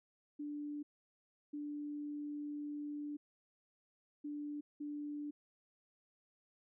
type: tone bursts at uneven times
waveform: sine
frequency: 293.7 Hz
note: D4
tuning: in tune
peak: -40 dBFS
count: 4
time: 0.39-0.83 / 1.53-3.17 / 4.24-4.61 / 4.8-5.31 s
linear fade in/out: 10 ms
effects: none